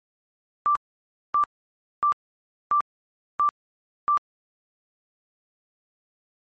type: tone bursts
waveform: sine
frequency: 1174.7 Hz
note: D6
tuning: in tune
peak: -17 dBFS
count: 6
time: 0.66-4.174 s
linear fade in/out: 0 ms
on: 94 ms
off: 590 ms
effects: MP3 32 kbps